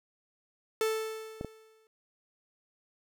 45% pulse tone with exponential decay, 440 Hz, A4, in tune, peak -25 dBFS, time 0.81-1.87 s, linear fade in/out 1 ms, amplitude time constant 230 ms
clicks, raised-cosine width 2 ms, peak -22 dBFS, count 2, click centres 1.411 / 1.447 s
effects none

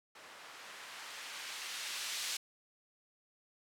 violet noise with low-pass filter sweep, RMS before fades -44 dBFS, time 0.15-2.37 s, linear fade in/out 5 ms, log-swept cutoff 980 to 4000 Hz, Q 0.71, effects none

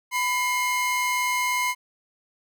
45% pulse tone pair together, 998.2 / 2133 Hz, B5 / C7, +18 / +33 cents, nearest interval octave + minor second, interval 1315 cents, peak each -25 dBFS, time 0.11-1.75 s, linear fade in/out 50 ms, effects none

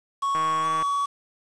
triangle tone with pitch glide, 1108 to 1128.7 Hz, C#6 to C#6, -1 to +31 cents, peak -20 dBFS, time 0.22-1.06 s, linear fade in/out 10 ms, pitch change +32 cents, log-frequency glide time 0.61-0.67 s
click train, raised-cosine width 0.5 ms, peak -19 dBFS, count 76, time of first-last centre 0.35-0.825 s, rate 158 Hz
effects resampled to 22050 Hz + 7-bit

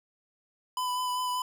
square tone with vibrato, 1000 Hz, B5, 21 cents sharp, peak -29 dBFS, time 0.77-1.42 s, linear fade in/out 2 ms, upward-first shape sine, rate 5.1 Hz, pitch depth 15 cents each way, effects none

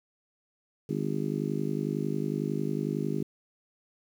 harmonic tone, 51 Hz, G#1, 31 cents flat, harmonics 3 / 4 / 5 / 6 / 7 / 8, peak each -33 / -34 / -35 / -36 / -36 / -37 dBFS, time 0.89-3.23 s, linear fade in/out 5 ms, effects 9-bit

